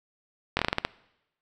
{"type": "slowing click train", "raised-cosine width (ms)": 0.3, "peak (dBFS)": -7, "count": 8, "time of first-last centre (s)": [0.57, 0.85], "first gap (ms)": 21, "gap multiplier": 1.21, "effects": ["noise-tail reverb RT60 0.9 s tail -22 dB re dry"]}